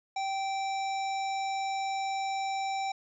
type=harmonic tone; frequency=778 Hz; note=G5; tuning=13 cents flat; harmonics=1 / 3 / 5 / 7 / 9; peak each=-30 / -40 / -44 / -47 / -49 dBFS; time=0.16-2.92 s; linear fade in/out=5 ms; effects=none